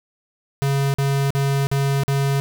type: tone bursts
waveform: square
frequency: 138.59 Hz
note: C#3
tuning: in tune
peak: -18 dBFS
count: 5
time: 0.62-2.4 s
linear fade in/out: 0 ms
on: 320 ms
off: 45 ms
effects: 8-bit